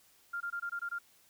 sine tone bursts, 1396.9 Hz, F6, in tune, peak -34 dBFS, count 7, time 0.33-0.988 s, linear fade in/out 10 ms, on 76 ms, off 21 ms, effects white hiss -65 dBFS RMS until 1.29 s

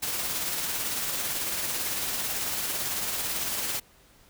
white noise with tremolo, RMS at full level -29 dBFS, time 0.02-3.8 s, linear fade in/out 10 ms, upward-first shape sine, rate 18 Hz, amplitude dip 30%, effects pink hiss -58 dBFS RMS until 4.29 s

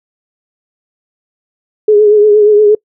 sine tone with vibrato, 420 Hz, G#4, 19 cents sharp, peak -3 dBFS, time 1.88-2.75 s, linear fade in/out 5 ms, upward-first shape triangle, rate 8.5 Hz, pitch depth 48 cents each way, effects noise-tail reverb RT60 0.1 s tail -25 dB re dry

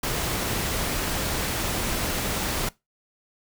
pink noise, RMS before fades -27 dBFS, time 0.03-2.69 s, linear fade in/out 5 ms, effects noise-tail reverb RT60 0.2 s tail -21 dB re dry

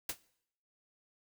white noise with exponential decay, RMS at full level -30 dBFS, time 0.09-0.18 s, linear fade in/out 5 ms, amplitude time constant 18 ms, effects noise-tail reverb RT60 0.7 s tail -21 dB re dry

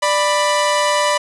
sawtooth tone pair together, 590.6 / 987.8 Hz, D5 / B5, +10 / 0 cents, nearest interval major sixth, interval 890 cents, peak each -13 dBFS, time 0.02-1.18 s, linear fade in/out 10 ms, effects resampled to 24000 Hz + 7-bit

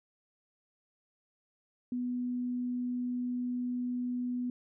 sine tone, 246.9 Hz, B3, in tune, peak -31 dBFS, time 1.92-4.5 s, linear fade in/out 2 ms, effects none

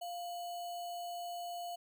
sine tone with sample-and-hold, 698.5 Hz, F5, in tune, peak -39 dBFS, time 0.01-1.76 s, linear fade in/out 10 ms, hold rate 3675 Hz, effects none

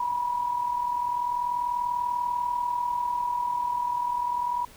sine tone with amplitude modulation, 971 Hz, B5, 30 cents flat, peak -22 dBFS, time 0-4.65 s, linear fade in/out 5 ms, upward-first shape sine, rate 40.3 Hz, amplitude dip 60%, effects pink hiss -51 dBFS RMS until 4.76 s

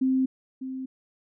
sine tone pair in turn, 261.6 / 261.6 Hz, C4 / C4, 0 / 0 cents, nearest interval unison, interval 0 cents, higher neither, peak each -20 / -31 dBFS, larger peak first, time 0.01-0.26 / 0.61-0.86 s, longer neither, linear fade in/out 10 ms, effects none

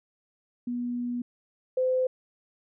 sine tone pair in turn, 243 / 513 Hz, B3 / C5, -28 / -34 cents, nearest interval octave + minor second, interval 1294 cents, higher second, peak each -28 / -22 dBFS, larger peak second, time 0.67-1.22 / 1.77-2.07 s, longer first, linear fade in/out 5 ms, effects none

